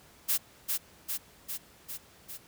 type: noise with echo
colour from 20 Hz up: blue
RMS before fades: -27 dBFS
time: 0.28-0.38 s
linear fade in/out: 20 ms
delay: 400 ms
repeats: 5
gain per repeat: -3 dB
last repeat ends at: 2.38 s
effects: pink hiss -57 dBFS RMS until 2.47 s + high-pass 60 Hz 12 dB/octave